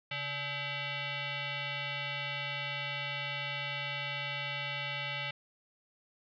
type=tone with frequency modulation; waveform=sine; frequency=138.59 Hz; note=C#3; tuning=in tune; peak=-34 dBFS; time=0.11-5.31 s; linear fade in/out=5 ms; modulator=717 Hz; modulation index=4.5; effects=none